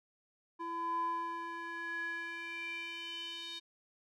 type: tone with band-pass filter sweep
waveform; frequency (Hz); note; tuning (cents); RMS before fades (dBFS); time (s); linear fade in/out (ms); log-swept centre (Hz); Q
square; 336.4; E4; +35; -40; 0.59-3.6; 20; 820 to 3700; 5.8
effects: none